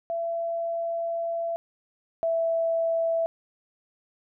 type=tone pair in turn; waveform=sine; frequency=672 / 661.2 Hz; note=E5 / E5; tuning=+33 / +5 cents; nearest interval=unison; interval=28 cents; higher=first; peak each=-26 / -22 dBFS; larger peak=second; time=0.1-1.56 / 2.23-3.26 s; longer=first; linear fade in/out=0 ms; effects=none